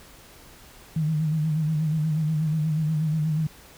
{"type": "tone with vibrato", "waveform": "sine", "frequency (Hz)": 155.56, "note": "D#3", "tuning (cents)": 0, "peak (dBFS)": -21, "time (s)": [0.96, 3.47], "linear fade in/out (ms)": 5, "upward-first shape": "sine", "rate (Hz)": 8.3, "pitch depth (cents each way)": 59, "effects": ["pink hiss -49 dBFS RMS until 3.77 s"]}